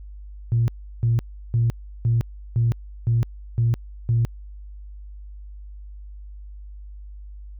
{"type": "tone bursts", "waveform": "sine", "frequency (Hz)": 116.54, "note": "A#2", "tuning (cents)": 0, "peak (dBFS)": -15, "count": 8, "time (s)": [0.52, 4.25], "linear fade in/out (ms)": 0, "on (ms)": 160, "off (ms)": 350, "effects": ["tanh soft clip ceiling -12 dBFS", "added 50 Hz sine -36 dBFS peak until 7.59 s"]}